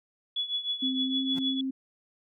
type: tone with tremolo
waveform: sine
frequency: 3400 Hz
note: G#7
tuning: 40 cents sharp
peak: -25 dBFS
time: 0.36-1.61 s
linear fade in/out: 5 ms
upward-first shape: triangle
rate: 6.5 Hz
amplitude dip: 85%
type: tone with pitch glide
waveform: sine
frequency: 260.9 to 265.2 Hz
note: C4 to C4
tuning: -5 to +23 cents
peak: -28 dBFS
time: 0.82-1.71 s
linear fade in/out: 10 ms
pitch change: +28 cents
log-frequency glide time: 1.05-1.17 s
type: tone with exponential growth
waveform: 30% pulse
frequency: 174.61 Hz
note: F3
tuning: in tune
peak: -32 dBFS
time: 1.29-1.39 s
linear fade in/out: 5 ms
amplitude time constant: 20 ms
effects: none